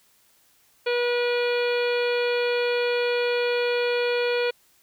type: harmonic tone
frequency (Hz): 484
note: B4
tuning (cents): -35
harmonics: 1 / 2 / 3 / 4 / 5 / 6 / 7 / 8 / 9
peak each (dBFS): -22 / -35 / -32 / -38 / -31 / -39 / -37 / -46 / -38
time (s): 0.86-4.51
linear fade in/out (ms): 10
effects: white hiss -61 dBFS RMS until 4.82 s